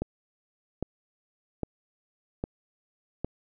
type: click train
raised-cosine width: 2 ms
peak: -16 dBFS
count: 5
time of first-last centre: 0.02-3.246 s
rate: 1.24 Hz
effects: none